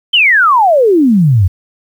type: exponential sweep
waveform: sine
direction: down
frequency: 3167 to 85 Hz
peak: -5 dBFS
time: 0.13-1.48 s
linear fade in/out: 10 ms
effects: 7-bit